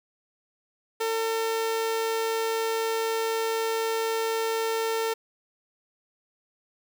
sawtooth tone with amplitude modulation, 450 Hz, A4, 39 cents sharp, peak -20 dBFS, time 1-5.14 s, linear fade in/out 10 ms, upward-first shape sine, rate 104 Hz, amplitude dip 25%, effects none

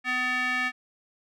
square tone with band-pass filter, 251.8 Hz, B3, 34 cents sharp, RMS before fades -27 dBFS, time 0.04-0.72 s, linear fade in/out 50 ms, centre 2000 Hz, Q 4.1, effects none

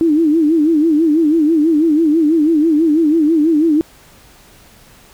sine tone with vibrato, 314 Hz, D#4, 16 cents sharp, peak -9 dBFS, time 0.01-3.81 s, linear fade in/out 0 ms, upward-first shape sine, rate 6.1 Hz, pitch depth 120 cents each way, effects pink hiss -45 dBFS RMS until 5.13 s

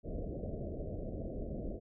pink low-pass noise, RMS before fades -40 dBFS, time 0.03-1.8 s, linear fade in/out 50 ms, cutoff 670 Hz, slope 96 dB/octave, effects none

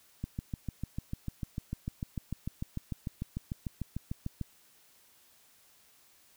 click train, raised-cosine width 5 ms, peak -22 dBFS, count 29, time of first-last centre 0.24-4.413 s, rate 6.71 Hz, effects white hiss -63 dBFS RMS until 6.36 s

